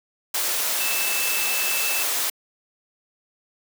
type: tone in noise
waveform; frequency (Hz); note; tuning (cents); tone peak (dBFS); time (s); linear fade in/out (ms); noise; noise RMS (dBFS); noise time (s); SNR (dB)
sine; 2637; E7; 0; -27; 0.8-2.03; 5; white; -24; 0.34-2.3; -6
effects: high-pass 400 Hz 12 dB/octave